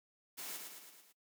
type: noise with echo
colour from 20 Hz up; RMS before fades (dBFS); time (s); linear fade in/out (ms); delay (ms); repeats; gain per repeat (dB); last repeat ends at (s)
white; -45; 0.37-0.58; 20; 110; 5; -4; 1.13
effects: noise-tail reverb RT60 0.1 s tail -19 dB re dry + high-pass 200 Hz 12 dB/octave